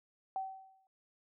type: tone with exponential decay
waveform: sine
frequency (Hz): 766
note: G5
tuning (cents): -40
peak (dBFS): -32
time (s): 0.36-0.87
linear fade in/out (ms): 1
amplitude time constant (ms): 110
effects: none